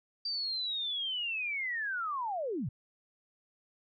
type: linear sweep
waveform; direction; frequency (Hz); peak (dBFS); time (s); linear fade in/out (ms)
sine; down; 4700 to 96.8; -32; 0.25-2.69; 5
effects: none